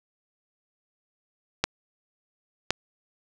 clicks, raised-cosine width 0.2 ms, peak -4 dBFS, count 2, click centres 1.64 / 2.706 s, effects none

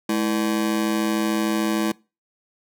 40% pulse ring-modulated tone, 270 Hz, C#4, 45 cents flat, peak -16 dBFS, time 0.09-1.92 s, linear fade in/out 5 ms, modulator 56.7 Hz, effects noise-tail reverb RT60 0.3 s tail -24 dB re dry

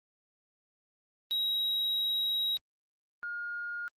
sine tone pair in turn, 3831 / 1423.4 Hz, A#7 / F6, +47 / +33 cents, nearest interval octave + perfect fourth, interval 1714 cents, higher first, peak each -25 / -34 dBFS, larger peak first, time 1.31-2.57 / 3.23-3.88 s, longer first, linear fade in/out 0 ms, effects tanh soft clip ceiling -27 dBFS + Opus 32 kbps

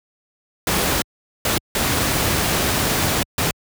pink noise bursts at uneven times, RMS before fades -19 dBFS, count 4, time 0.67-1.02 / 1.45-1.58 / 1.75-3.23 / 3.38-3.51 s, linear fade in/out 2 ms, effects high-pass 60 Hz 12 dB/octave

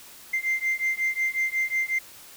sine beating tone pair, 2087 / 2092.5 Hz, C7 / C7, -5 / 0 cents, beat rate 5.5 Hz, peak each -25 / -25 dBFS, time 0.33-1.99 s, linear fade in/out 10 ms, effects tanh soft clip ceiling -19 dBFS + white hiss -47 dBFS RMS until 2.36 s

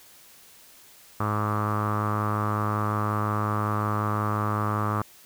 sawtooth tone with low-pass filter, 105.5 Hz, G#2, 28 cents sharp, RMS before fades -26 dBFS, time 1.2-5.02 s, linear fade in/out 5 ms, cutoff 1200 Hz, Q 7.6, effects white hiss -52 dBFS RMS until 5.25 s

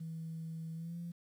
sine tone with pitch glide, 162.2 to 171.25 Hz, E3 to F3, -28 to -34 cents, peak -39 dBFS, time 0-1.12 s, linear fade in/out 10 ms, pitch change +94 cents, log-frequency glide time 0.74-0.97 s, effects tanh soft clip ceiling -35 dBFS + 11-bit

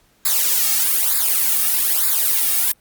blue noise with flanger, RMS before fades -17 dBFS, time 0.25-2.72 s, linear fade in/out 5 ms, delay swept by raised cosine 0.33 to 2.03 ms, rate 1.1 Hz, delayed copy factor -0.9, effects pink hiss -58 dBFS RMS until 2.8 s + Opus 48 kbps

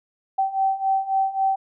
sine beating tone pair, 771 / 774.7 Hz, G5 / G5, -29 / -21 cents, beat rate 3.7 Hz, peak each -24 / -21 dBFS, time 0.38-1.56 s, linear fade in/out 10 ms, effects none

